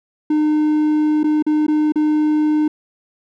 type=tone with dropouts; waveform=triangle; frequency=304.3 Hz; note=D#4; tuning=38 cents flat; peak=-11 dBFS; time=0.3-2.68 s; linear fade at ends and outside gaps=5 ms; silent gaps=1.233-1.241 / 1.425-1.465 / 1.667-1.681 / 1.922-1.957 s; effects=none